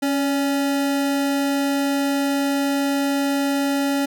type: tone pair together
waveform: square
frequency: 277.2 / 571.6 Hz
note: C#4 / D5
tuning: 0 / -47 cents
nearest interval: octave + minor second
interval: 1253 cents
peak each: -20 / -28 dBFS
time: 0.02-4.06 s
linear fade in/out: 10 ms
effects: none